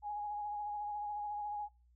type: tone with vibrato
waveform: sine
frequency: 830.6 Hz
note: G#5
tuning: in tune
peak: -37 dBFS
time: 0.02-1.69 s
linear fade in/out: 50 ms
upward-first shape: sine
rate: 14 Hz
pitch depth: 22 cents each way
effects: noise-tail reverb RT60 0.3 s tail -24 dB re dry + added 60 Hz sine -64 dBFS peak until 1.95 s